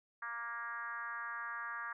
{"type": "tone with frequency modulation", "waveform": "sine", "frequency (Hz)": 1407, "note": "F6", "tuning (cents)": 12, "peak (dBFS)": -39, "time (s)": [0.22, 1.93], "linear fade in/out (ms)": 5, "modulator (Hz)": 236, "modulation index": 1.7, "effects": []}